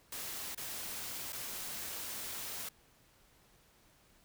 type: noise with dropouts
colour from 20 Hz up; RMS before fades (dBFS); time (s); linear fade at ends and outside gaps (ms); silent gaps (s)
white; -42; 0.12-2.69; 5; 0.549-0.575 / 1.324-1.328
effects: pink hiss -66 dBFS RMS until 4.24 s